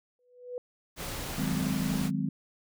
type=tone with exponential growth; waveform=sine; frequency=493.9 Hz; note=B4; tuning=in tune; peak=-31 dBFS; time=0.19-0.58 s; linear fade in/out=1 ms; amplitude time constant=84 ms
type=noise; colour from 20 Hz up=pink; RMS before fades=-37 dBFS; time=0.96-2.11 s; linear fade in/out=50 ms
type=chord; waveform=sine; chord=Ab dominant seventh; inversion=second; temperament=just; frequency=155.74 / 186.89 / 207.7 / 259.6 Hz; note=Eb3 / Gb3 / Ab3 / C4; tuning=+2 / +18 / 0 / -13 cents; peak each=-33 dBFS; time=1.38-2.29 s; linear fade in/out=5 ms
effects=none